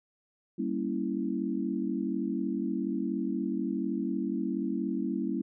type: chord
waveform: sine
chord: G diminished seventh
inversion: none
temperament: equal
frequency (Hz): 196 / 233.1 / 277.2 / 329.6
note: G3 / Bb3 / Db4 / Fb4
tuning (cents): 0 / 0 / 0 / 0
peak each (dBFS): -34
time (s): 0.58-5.42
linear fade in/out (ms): 10
effects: none